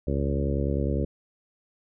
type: harmonic tone with a mistuned harmonic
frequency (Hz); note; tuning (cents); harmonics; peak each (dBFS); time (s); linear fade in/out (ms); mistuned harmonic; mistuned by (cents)
70; C#2; +18; 1 / 2 / 3 / 4 / 5 / 6 / 7 / 8; -27 / -30 / -32 / -33 / -34 / -35 / -35 / -36; 0.07-1.05; 5; 1; +37
effects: none